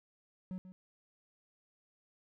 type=tone with echo; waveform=triangle; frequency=185 Hz; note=F#3; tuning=in tune; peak=-36 dBFS; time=0.51-0.58 s; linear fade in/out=0 ms; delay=140 ms; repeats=1; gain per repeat=-11 dB; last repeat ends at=0.72 s; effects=none